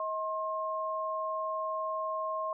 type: tone pair together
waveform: sine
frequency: 635 / 1067 Hz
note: D#5 / C6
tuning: +35 / +34 cents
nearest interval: major sixth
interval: 899 cents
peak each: -35 / -33 dBFS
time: 0-2.53 s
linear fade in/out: 2 ms
effects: none